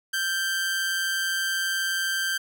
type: tone with amplitude modulation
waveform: sawtooth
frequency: 1568 Hz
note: G6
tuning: in tune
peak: -19 dBFS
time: 0.13-2.38 s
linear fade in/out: 10 ms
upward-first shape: sine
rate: 179 Hz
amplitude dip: 40%
effects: none